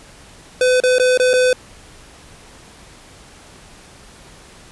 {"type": "tone with dropouts", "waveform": "square", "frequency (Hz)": 505, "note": "B4", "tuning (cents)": 39, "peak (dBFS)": -12, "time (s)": [0.61, 1.53], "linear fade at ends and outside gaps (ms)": 2, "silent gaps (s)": [[0.802, 0.836], [0.984, 0.997], [1.175, 1.198], [1.333, 1.337]], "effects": ["pink hiss -43 dBFS RMS until 4.71 s", "resampled to 24000 Hz"]}